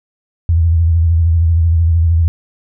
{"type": "tone with vibrato", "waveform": "sine", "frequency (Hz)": 83, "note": "E2", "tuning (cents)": 12, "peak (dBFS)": -8, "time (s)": [0.49, 2.28], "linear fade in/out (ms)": 0, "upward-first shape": "sine", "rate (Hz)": 13, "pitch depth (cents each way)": 65, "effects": []}